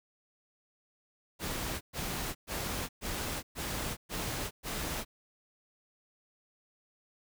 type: noise bursts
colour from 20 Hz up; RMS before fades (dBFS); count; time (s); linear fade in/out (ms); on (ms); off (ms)
pink; -36; 7; 1.39-5.05; 50; 420; 120
effects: none